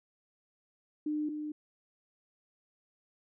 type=tone pair in turn; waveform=sine; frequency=301.7 / 301.7 Hz; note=D4 / D4; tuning=+47 / +47 cents; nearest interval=unison; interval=0 cents; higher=neither; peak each=-30 / -35 dBFS; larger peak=first; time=1.06-1.29 / 1.29-1.52 s; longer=neither; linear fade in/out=5 ms; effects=none